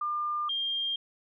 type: tone pair in turn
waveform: sine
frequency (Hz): 1200 / 3204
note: D6 / G7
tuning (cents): +37 / +37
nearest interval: octave + perfect fourth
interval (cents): 1700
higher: second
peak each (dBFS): -28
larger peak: neither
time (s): 0.01-0.49 / 0.49-0.96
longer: first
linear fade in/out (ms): 5
effects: none